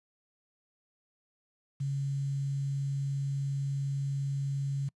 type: tone with quantisation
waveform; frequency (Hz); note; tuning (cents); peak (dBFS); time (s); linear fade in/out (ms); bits
sine; 138.59; C#3; 0; -29; 1.8-4.89; 10; 9
effects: noise-tail reverb RT60 0.1 s tail -26 dB re dry + resampled to 24000 Hz